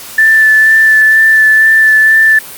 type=tone with vibrato; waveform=sine; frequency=1759 Hz; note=A6; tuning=1 cent flat; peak=-3 dBFS; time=0.18-2.39 s; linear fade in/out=5 ms; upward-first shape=sine; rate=2.1 Hz; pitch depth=14 cents each way; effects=white hiss -28 dBFS RMS until 2.57 s + Opus 48 kbps